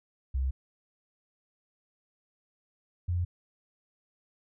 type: tone pair in turn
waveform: sine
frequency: 65.7 / 88.08 Hz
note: C2 / F2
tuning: +8 / +15 cents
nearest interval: perfect fourth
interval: 507 cents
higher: second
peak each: -26 dBFS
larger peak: neither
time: 0.34-0.51 / 3.08-3.25 s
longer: neither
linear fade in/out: 10 ms
effects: none